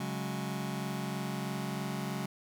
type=chord; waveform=sawtooth; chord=C# suspended fourth; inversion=none; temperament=just; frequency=138.59 / 184.79 / 207.9 Hz; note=C#3 / F#3 / G#3; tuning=0 / -2 / +2 cents; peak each=-34 dBFS; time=0-2.26 s; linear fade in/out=5 ms; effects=none

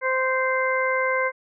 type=harmonic tone; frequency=520 Hz; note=C5; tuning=11 cents flat; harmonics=1 / 2 / 3 / 4; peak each=-24 / -26 / -27 / -26 dBFS; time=0.01-1.32 s; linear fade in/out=50 ms; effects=none

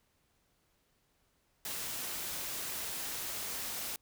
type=noise; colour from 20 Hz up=white; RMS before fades=-39 dBFS; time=1.65-3.96 s; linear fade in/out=2 ms; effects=pink hiss -74 dBFS RMS until 4.01 s

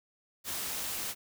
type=noise; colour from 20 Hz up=white; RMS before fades=-36 dBFS; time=0.44-1.15 s; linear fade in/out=50 ms; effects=none

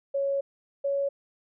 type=tone pair in turn; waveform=sine; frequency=554.4 / 558.3 Hz; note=C#5 / C#5; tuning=0 / +12 cents; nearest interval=unison; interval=12 cents; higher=second; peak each=-24 dBFS; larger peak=neither; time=0.14-0.41 / 0.84-1.09 s; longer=first; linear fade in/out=10 ms; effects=none

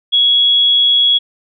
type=tone; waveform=sine; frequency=3343 Hz; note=G#7; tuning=11 cents sharp; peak=-8 dBFS; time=0.12-1.19 s; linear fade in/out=20 ms; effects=none

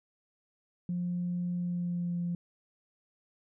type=tone with pitch glide; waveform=sine; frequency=176.6 to 173.67 Hz; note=F3 to F3; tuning=+20 to -9 cents; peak=-29 dBFS; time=0.89-2.35 s; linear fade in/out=2 ms; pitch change=-29 cents; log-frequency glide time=1.54-2.18 s; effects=tanh soft clip ceiling -25 dBFS

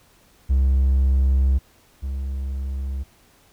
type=tone pair in turn; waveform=triangle; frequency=66.5 / 67.35 Hz; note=C2 / C#2; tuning=+29 / -49 cents; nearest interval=unison; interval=22 cents; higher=second; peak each=-12 / -22 dBFS; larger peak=first; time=0.49-1.59 / 2.02-3.04 s; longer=first; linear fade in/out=20 ms; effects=tanh soft clip ceiling -8 dBFS + pink hiss -56 dBFS RMS until 3.52 s

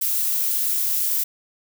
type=noise; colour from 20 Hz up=violet; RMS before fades=-22 dBFS; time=0.01-1.24 s; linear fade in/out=10 ms; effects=none

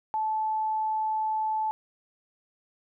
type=tone; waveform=sine; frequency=870 Hz; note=A5; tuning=20 cents flat; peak=-25 dBFS; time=0.14-1.71 s; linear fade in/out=0 ms; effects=none

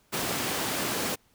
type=high-pass noise; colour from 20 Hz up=pink; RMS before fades=-30 dBFS; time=0.12-1.16 s; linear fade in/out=20 ms; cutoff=170 Hz; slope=12 dB/octave; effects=pink hiss -65 dBFS RMS until 1.34 s

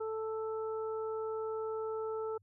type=harmonic tone; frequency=440 Hz; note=A4; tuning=in tune; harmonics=1 / 2 / 3; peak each=-35 / -46 / -45 dBFS; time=0-2.38 s; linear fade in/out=10 ms; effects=added 100 Hz sine -65 dBFS peak until 2.42 s

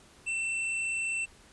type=tone; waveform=square; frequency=2685 Hz; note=E7; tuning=31 cents sharp; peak=-30 dBFS; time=0.26-1.26 s; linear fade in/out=20 ms; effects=pink hiss -57 dBFS RMS until 1.52 s + resampled to 24000 Hz

